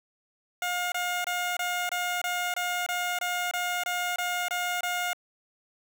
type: tone bursts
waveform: 15% pulse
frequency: 713 Hz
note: F5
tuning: 36 cents sharp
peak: -21 dBFS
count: 14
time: 0.62-5.132 s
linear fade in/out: 2 ms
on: 300 ms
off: 24 ms
effects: none